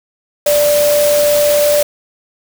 sine tone in noise, 587.3 Hz, D5, in tune, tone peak -9 dBFS, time 0.46-1.83 s, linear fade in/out 5 ms, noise white, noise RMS -19 dBFS, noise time 0.46-1.83 s, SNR +7 dB, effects none

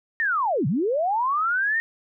sine linear two-way sweep, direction down then up, 1864.7 to 121.2 to 1864.7 Hz, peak -20 dBFS, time 0.2-1.8 s, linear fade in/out 0 ms, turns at 0.67 s, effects none

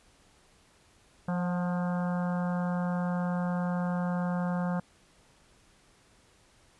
harmonic tone with a mistuned harmonic, 177 Hz, F3, 23 cents sharp, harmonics 1 / 3 / 4 / 5 / 6 / 7 / 8 / 9, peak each -28 / -38 / -40 / -42 / -44 / -45 / -46 / -47 dBFS, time 1.28-4.8 s, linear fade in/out 5 ms, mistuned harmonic 4, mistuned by +44 cents, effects pink hiss -62 dBFS RMS until 6.79 s + resampled to 24000 Hz

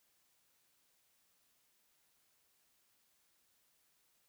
silence, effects white hiss -75 dBFS RMS until 4.28 s

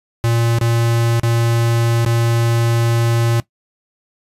square tone with dropouts, 116.54 Hz, A#2, in tune, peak -14 dBFS, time 0.24-3.4 s, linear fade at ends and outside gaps 0 ms, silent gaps 0.586-0.612 / 1.197-1.233 / 2.049-2.062 s, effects noise-tail reverb RT60 0.1 s tail -18 dB re dry + resampled to 32000 Hz

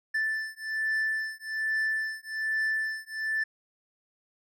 triangle beating tone pair, 1760 / 1761.2 Hz, A6 / A6, 0 / +1 cents, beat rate 1.2 Hz, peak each -29 dBFS, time 0.14-3.44 s, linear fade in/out 10 ms, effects none

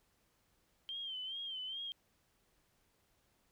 sine tone with vibrato, 3136 Hz, G7, in tune, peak -40 dBFS, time 0.89-1.92 s, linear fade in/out 0 ms, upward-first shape sine, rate 2.4 Hz, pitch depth 76 cents each way, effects pink hiss -75 dBFS RMS until 3.51 s

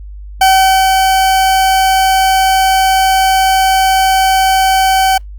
40% pulse tone with ADSR envelope, 764 Hz, G5, 45 cents flat, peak -4 dBFS, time 0.41-5.18 s, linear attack 5 ms, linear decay 450 ms, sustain -3 dB, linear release 7 ms, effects added 50 Hz sine -26 dBFS peak until 5.38 s + Opus 48 kbps

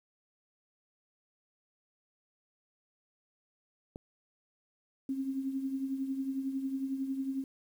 click, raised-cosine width 2 ms, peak -29 dBFS, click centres 3.959 s
sine tone with tremolo, 268.6 Hz, C4, 46 cents sharp, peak -29 dBFS, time 5.09-7.44 s, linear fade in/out 2 ms, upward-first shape triangle, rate 11 Hz, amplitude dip 65%
effects 10-bit

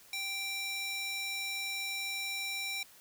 square tone with high-pass filter, 784 Hz, G5, in tune, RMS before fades -37 dBFS, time 0.13-2.83 s, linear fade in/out 2 ms, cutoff 2700 Hz, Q 1.6, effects white hiss -58 dBFS RMS until 3 s

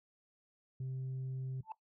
sine tone, 130.81 Hz, C3, in tune, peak -35 dBFS, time 0.8-1.61 s, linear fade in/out 5 ms
sine tone with exponential growth, 880 Hz, A5, in tune, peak -35 dBFS, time 1.63-1.72 s, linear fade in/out 2 ms, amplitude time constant 18 ms
effects noise-tail reverb RT60 0.1 s tail -17 dB re dry + tanh soft clip ceiling -36 dBFS

